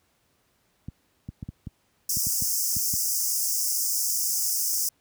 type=clicks; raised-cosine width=5 ms; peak=-21 dBFS; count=10; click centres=0.885 / 1.289 / 1.428 / 1.489 / 1.671 / 2.17 / 2.269 / 2.422 / 2.767 / 2.938 s
type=high-pass noise; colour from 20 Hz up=pink; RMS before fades=-26 dBFS; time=2.09-4.89 s; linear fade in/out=5 ms; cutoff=5100 Hz; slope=96 dB/octave
effects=pink hiss -68 dBFS RMS until 5 s + high-pass 60 Hz 12 dB/octave